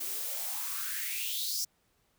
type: noise with high-pass filter sweep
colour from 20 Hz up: blue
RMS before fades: -35 dBFS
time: 0-1.65 s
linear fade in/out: 10 ms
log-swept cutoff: 310 to 5700 Hz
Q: 5.7
effects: pink hiss -72 dBFS RMS until 2.18 s